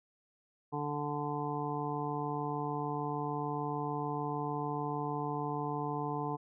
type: harmonic tone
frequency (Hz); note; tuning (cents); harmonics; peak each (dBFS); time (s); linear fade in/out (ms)
146.6; D3; -3; 1 / 2 / 3 / 5 / 6 / 7; -39 / -40 / -40 / -41 / -40 / -41; 0.72-6.37; 20
effects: none